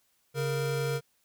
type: tone pair together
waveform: square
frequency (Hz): 138.6 / 466.2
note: C#3 / A#4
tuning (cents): 0 / 0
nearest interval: octave + major sixth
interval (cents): 2100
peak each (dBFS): -31 / -32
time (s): 0.34-1.01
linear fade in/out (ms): 50
effects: white hiss -71 dBFS RMS until 1.24 s